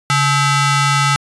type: ring-modulated tone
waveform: sawtooth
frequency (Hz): 718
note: F5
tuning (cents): +48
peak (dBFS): -5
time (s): 0.1-1.16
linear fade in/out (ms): 0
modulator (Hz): 578
effects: resampled to 22050 Hz